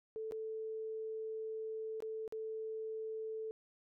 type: tone with dropouts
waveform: sine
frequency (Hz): 440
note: A4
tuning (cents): 0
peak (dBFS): -39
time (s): 0.16-3.51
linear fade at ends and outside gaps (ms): 0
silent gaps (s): 0.311-0.321 / 2.004-2.023 / 2.278-2.324
effects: none